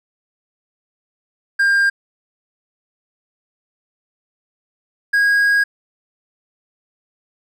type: tone pair in turn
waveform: triangle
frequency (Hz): 1602 / 1640.4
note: G6 / G#6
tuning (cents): +37 / -22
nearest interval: unison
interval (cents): 41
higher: second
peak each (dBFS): -10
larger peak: neither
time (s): 1.59-1.9 / 5.13-5.64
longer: second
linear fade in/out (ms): 10
effects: none